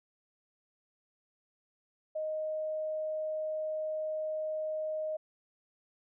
sine tone, 622.3 Hz, D#5, in tune, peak -32 dBFS, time 2.15-5.17 s, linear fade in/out 10 ms, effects none

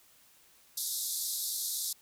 white band-pass noise, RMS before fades -35 dBFS, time 0.77-1.93 s, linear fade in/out 5 ms, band 3600 to 14000 Hz, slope 96 dB/octave, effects white hiss -62 dBFS RMS until 2.01 s

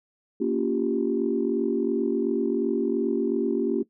sine chord, G half-diminished seventh, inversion first, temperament equal with one note detuned, 233.1 / 280.7 / 349.2 / 392 Hz, Bb3 / Db4 / F4 / G4, 0 / +22 / 0 / 0 cents, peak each -27 dBFS, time 0.4-3.83 s, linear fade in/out 10 ms, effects noise-tail reverb RT60 0.1 s tail -17 dB re dry + tanh soft clip ceiling -11 dBFS

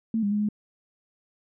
sine tone with pitch steps, 224.2 / 202.5 / 208.2 / 209.7 Hz, A3 / G#3 / G#3 / G#3, +33 / -43 / +5 / +17 cents, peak -22 dBFS, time 0.14-0.488 s, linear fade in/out 2 ms, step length 87 ms, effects none

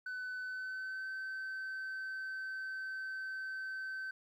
sine tone with pitch glide, 1506 to 1539.4 Hz, F#6 to G6, +30 to -32 cents, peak -36 dBFS, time 0.06-4.11 s, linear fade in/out 5 ms, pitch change +38 cents, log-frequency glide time 0.4-1.08 s, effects tanh soft clip ceiling -38 dBFS + 12-bit

